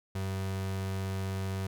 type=tone; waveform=35% pulse; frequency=95.9 Hz; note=G2; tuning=37 cents flat; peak=-30 dBFS; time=0.15-1.67 s; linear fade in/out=5 ms; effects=none